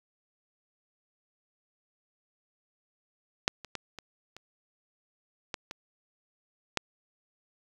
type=clicks; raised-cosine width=0.2 ms; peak=-6 / -25 / -17 / -24 / -28 / -16 / -21 / -9 dBFS; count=8; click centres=3.479 / 3.647 / 3.753 / 3.987 / 4.366 / 5.542 / 5.711 / 6.773 s; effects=8-bit